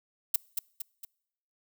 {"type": "noise with echo", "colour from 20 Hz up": "violet", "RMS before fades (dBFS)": -23, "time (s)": [0.34, 0.36], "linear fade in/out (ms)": 5, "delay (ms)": 230, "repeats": 3, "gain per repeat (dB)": -6, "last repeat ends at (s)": 1.05, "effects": ["noise-tail reverb RT60 0.8 s tail -26 dB re dry"]}